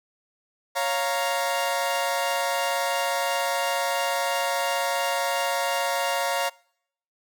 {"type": "chord", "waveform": "sawtooth", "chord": "Bb minor", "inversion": "first", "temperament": "equal", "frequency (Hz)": [554.4, 698.5, 932.3], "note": ["Db5", "F5", "Bb5"], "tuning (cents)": [0, 0, 0], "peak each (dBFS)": -24, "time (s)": [0.75, 6.5], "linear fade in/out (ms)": 20, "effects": ["noise-tail reverb RT60 0.7 s tail -25 dB re dry"]}